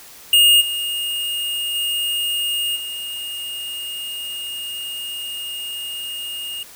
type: tone with level steps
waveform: square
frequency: 2843 Hz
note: F7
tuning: 30 cents sharp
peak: -10 / -22 / -20 / -27 dBFS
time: 0.33-6.63 s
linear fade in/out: 2 ms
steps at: 0.6 / 1.74 / 2.75 s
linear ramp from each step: 20 ms
effects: white hiss -42 dBFS RMS until 6.75 s